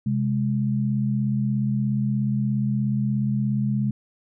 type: tone pair together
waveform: sine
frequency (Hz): 130.6 / 207.5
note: C3 / G#3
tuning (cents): -3 / -1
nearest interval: minor sixth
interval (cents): 802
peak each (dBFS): -23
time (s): 0.06-3.91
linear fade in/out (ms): 5
effects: none